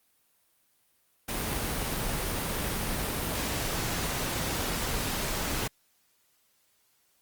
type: noise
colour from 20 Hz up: pink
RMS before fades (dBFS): -31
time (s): 1.28-5.68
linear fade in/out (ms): 10
effects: white hiss -69 dBFS RMS until 7.21 s + Opus 32 kbps